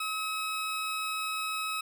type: tone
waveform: 20% pulse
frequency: 1281 Hz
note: E6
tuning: 50 cents flat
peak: -26 dBFS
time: 0-1.81 s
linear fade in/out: 5 ms
effects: none